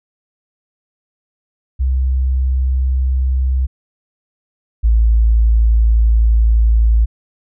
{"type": "tone pair in turn", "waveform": "sine", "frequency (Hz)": [64.8, 55.84], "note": ["C2", "A1"], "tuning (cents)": [-16, 26], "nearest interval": "minor third", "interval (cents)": 258, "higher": "first", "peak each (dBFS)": [-12, -8], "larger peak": "second", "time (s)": [[1.79, 3.67], [4.83, 7.06]], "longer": "second", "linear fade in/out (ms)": 20, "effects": []}